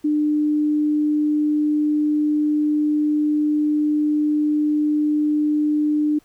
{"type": "tone", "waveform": "sine", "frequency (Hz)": 300, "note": "D4", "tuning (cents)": 37, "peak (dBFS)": -16, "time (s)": [0.04, 6.19], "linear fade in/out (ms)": 10, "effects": ["pink hiss -58 dBFS RMS until 6.24 s"]}